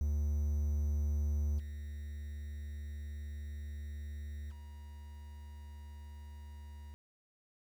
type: tone with level steps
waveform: triangle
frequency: 73.42 Hz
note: D2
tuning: in tune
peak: -28 / -38 / -44 dBFS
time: 0.01-6.94 s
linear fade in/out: 0 ms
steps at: 1.58 / 4.5 s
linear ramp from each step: 20 ms
effects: 10-bit